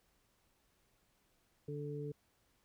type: harmonic tone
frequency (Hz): 146.2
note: D3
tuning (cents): -7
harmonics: 1 / 2 / 3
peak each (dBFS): -42 / -48 / -43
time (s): 1.68-2.12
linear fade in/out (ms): 5
effects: pink hiss -75 dBFS RMS until 2.64 s